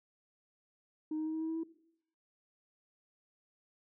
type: tone with pitch steps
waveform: sine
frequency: 310 / 312.7 / 315.4 / 318.2 / 320.9 / 323.7 / 326.5 Hz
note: D#4 / D#4 / D#4 / D#4 / E4 / E4 / E4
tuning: -6 / +9 / +24 / +39 / -46 / -31 / -17 cents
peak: -32 dBFS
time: 1.11-1.635 s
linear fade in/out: 5 ms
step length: 75 ms
effects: noise-tail reverb RT60 0.7 s tail -18 dB re dry + tanh soft clip ceiling -31 dBFS